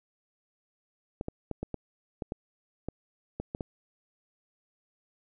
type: clicks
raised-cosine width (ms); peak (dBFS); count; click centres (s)
2; -20; 11; 1.211 / 1.284 / 1.513 / 1.63 / 1.743 / 2.222 / 2.321 / 2.886 / 3.4 / 3.549 / 3.608
effects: none